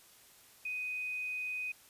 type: tone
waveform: sine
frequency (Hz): 2499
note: D#7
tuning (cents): +7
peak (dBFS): -35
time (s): 0.65-1.72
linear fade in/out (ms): 5
effects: white hiss -60 dBFS RMS until 1.89 s + resampled to 32000 Hz